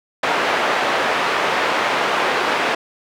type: band-pass noise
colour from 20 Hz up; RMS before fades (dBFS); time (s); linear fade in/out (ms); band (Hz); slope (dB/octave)
pink; -19; 0.23-2.75; 5; 520 to 2400; 12
effects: none